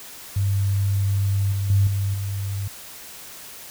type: tone with level steps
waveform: sine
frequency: 98.9 Hz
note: G2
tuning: 16 cents sharp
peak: -18 / -21 / -14 / -20 / -24 dBFS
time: 0.36-2.68 s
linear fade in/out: 5 ms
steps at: 1.52 / 1.7 / 1.87 / 2.14 s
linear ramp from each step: 2 ms
effects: white hiss -40 dBFS RMS until 3.7 s